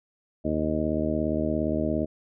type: harmonic tone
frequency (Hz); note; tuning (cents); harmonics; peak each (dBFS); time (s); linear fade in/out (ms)
77.3; D#2; -11; 1 / 2 / 3 / 4 / 5 / 6 / 7 / 8; -33 / -34 / -29 / -29 / -34 / -38 / -37 / -30; 0.44-2.06; 20
effects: none